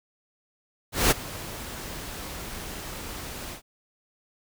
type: noise with ADSR envelope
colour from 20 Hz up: pink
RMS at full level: -18 dBFS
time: 0.92-3.62 s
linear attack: 190 ms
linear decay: 20 ms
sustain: -19 dB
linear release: 100 ms
effects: none